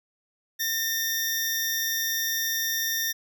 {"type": "tone pair together", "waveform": "20% pulse", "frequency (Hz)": [1811, 5750], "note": ["A6", "F8"], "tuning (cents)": [49, 50], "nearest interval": "octave + minor sixth", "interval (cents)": 2001, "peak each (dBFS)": -23, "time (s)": [0.59, 3.13], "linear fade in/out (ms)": 20, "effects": []}